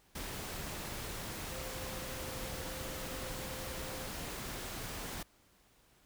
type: tone in noise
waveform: sine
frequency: 520 Hz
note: C5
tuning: 11 cents flat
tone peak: -48 dBFS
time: 1.51-4.07 s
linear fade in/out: 5 ms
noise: pink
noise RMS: -42 dBFS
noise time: 0.15-5.23 s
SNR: -9 dB
effects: pink hiss -67 dBFS RMS until 6.05 s